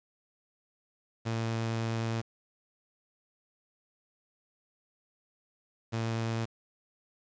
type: tone pair in turn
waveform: sawtooth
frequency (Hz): 113.7 / 113.7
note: A#2 / A#2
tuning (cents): -43 / -43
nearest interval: unison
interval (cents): 0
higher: neither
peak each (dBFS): -26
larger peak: neither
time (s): 1.25-2.22 / 5.92-6.46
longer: first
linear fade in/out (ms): 20
effects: resampled to 16000 Hz + 9-bit